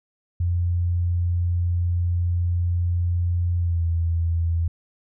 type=tone with pitch glide; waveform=sine; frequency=87.31 to 83.7 Hz; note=F2 to E2; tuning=0 to +27 cents; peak=-19 dBFS; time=0.4-4.68 s; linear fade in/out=5 ms; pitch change=-73 cents; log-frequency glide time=3.57-3.84 s; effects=none